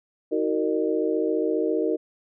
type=tone cluster; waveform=sine; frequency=317.5 / 372.3 / 459.7 / 607 Hz; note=D#4 / F#4 / A#4 / D#5; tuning=+35 / +11 / -24 / -43 cents; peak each=-26 / -27 / -25 / -31 dBFS; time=0.31-1.97 s; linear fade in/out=20 ms; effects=none